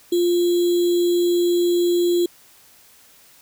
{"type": "tone with sample-and-hold", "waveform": "sine", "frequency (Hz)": 349.2, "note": "F4", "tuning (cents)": 0, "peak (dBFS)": -15, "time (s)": [0.12, 2.26], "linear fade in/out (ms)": 5, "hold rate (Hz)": 3675, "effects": ["white hiss -51 dBFS RMS until 3.41 s"]}